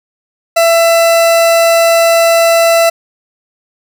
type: tone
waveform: 40% pulse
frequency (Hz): 668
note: E5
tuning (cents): +23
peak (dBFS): -5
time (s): 0.56-2.9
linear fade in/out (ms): 10
effects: none